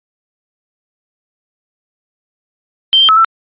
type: tone with pitch steps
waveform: sine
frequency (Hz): 3130 / 3155 / 1296 / 1334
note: G7 / G7 / E6 / E6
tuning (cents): -3 / +10 / -30 / +20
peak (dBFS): -4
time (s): 2.93-3.246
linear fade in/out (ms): 0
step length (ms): 79
effects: tanh soft clip ceiling 0 dBFS + resampled to 8000 Hz

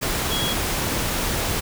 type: tone in noise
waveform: sine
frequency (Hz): 3322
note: G#7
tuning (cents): 0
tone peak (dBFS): -25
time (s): 0.3-0.54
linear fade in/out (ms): 20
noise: pink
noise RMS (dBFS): -24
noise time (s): 0.01-1.61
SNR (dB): -4
effects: none

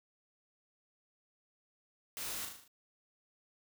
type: noise with echo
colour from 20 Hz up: white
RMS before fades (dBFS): -42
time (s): 2.17-2.45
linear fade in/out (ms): 0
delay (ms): 38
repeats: 6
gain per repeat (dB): -4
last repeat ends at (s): 2.678
effects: none

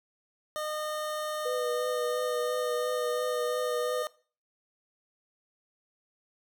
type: tone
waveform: 25% pulse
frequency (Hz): 611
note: D#5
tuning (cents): -32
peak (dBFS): -28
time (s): 0.56-4.07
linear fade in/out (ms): 0
type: tone with vibrato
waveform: sine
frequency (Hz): 493.9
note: B4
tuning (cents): 0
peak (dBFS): -29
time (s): 1.45-4.03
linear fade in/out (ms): 10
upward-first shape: triangle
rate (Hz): 2.9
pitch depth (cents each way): 34
effects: noise-tail reverb RT60 0.4 s tail -20 dB re dry

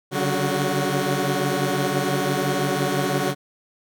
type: tone cluster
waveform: 15% pulse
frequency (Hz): 139.8 / 145.7 / 188.7 / 368.2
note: C#3 / D3 / F#3 / F#4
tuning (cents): +15 / -13 / +34 / -8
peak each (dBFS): -20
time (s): 0.11-3.35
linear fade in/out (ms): 50
effects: none

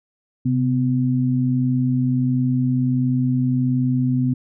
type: tone pair together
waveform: sine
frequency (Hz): 130.9 / 252.3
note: C3 / B3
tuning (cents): +1 / +37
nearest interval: major seventh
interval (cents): 1136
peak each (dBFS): -19 / -19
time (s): 0.45-4.34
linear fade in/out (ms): 10
effects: none

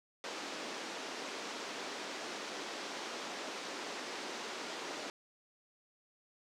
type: band-pass noise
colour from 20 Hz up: pink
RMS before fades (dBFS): -43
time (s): 0.24-5.1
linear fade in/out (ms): 0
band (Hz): 270 to 6500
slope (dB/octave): 24
effects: none

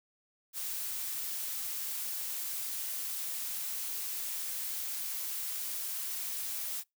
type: noise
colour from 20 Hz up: blue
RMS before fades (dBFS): -37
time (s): 0.53-6.84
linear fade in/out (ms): 50
effects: noise-tail reverb RT60 0.2 s tail -26 dB re dry

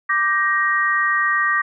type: chord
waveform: sine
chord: G minor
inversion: second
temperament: just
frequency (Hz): 1176 / 1568 / 1881.6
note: D6 / G6 / Bb6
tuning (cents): +2 / 0 / +16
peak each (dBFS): -20 / -24 / -18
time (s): 0.09-1.62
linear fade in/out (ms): 10
effects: none

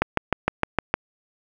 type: click train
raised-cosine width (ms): 0.5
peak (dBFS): -3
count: 7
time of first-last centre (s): 0.02-0.94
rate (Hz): 6.52
effects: 7-bit

